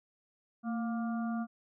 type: harmonic tone with a mistuned harmonic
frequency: 235.2 Hz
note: A#3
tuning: 16 cents sharp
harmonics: 1 / 3 / 5 / 6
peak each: -32 / -42 / -46 / -48 dBFS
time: 0.63-1.47 s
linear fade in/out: 50 ms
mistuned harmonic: 1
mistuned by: -60 cents
effects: none